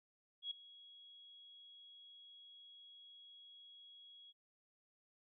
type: tone with ADSR envelope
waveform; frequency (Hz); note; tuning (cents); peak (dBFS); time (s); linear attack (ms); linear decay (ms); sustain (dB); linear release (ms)
sine; 3322; G#7; 0; -38; 0.42-4.33; 89; 7; -19; 33
effects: none